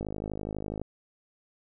click train, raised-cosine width 2 ms, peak -21 dBFS, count 43, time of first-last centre 0.01-0.816 s, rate 52.1 Hz, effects none

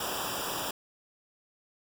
pink noise with comb filter, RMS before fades -34 dBFS, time 0-0.71 s, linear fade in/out 5 ms, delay 0.47 ms, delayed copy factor -0.95, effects none

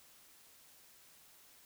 silence, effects white hiss -62 dBFS RMS until 1.65 s

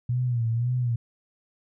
sine tone with vibrato, 119.7 Hz, A#2, 46 cents sharp, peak -22 dBFS, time 0.09-0.96 s, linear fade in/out 5 ms, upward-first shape sine, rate 1.9 Hz, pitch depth 88 cents each way, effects none

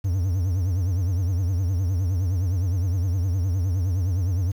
triangle tone with vibrato, 91.1 Hz, F#2, 26 cents flat, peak -18 dBFS, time 0.04-4.52 s, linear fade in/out 10 ms, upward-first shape triangle, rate 9.7 Hz, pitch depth 180 cents each way, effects 8-bit

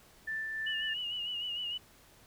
sine tone with tremolo, 1768 Hz, A6, 8 cents sharp, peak -33 dBFS, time 0.27-0.94 s, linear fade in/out 10 ms, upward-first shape sine, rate 3.3 Hz, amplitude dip 25%
sine tone with vibrato, 2900 Hz, F#7, 35 cents flat, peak -34 dBFS, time 0.66-1.78 s, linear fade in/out 10 ms, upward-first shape sine, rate 6.6 Hz, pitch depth 49 cents each way
effects pink hiss -60 dBFS RMS until 2.26 s

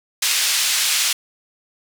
pink band-pass noise, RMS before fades -19 dBFS, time 0.22-1.13 s, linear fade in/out 5 ms, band 2800 to 9800 Hz, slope 12 dB/octave, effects none

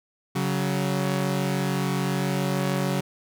sawtooth tone pair together, 140 / 186.88 Hz, C#3 / F#3, +18 / +18 cents, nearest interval perfect fourth, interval 500 cents, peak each -22 dBFS, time 0.35-3.01 s, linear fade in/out 10 ms, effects none

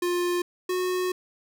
square tone pair in turn, 352.8 / 365.5 Hz, F4 / F#4, +18 / -21 cents, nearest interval minor second, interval 61 cents, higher second, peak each -24 / -25 dBFS, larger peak first, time 0.02-0.42 / 0.69-1.12 s, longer second, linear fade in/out 5 ms, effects none

